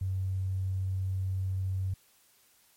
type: tone with tanh clipping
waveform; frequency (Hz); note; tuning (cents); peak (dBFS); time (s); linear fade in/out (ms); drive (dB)
triangle; 94.6; F#2; +39; -28; 0.01-1.94; 5; 3
effects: white hiss -64 dBFS RMS until 2.76 s + MP3 64 kbps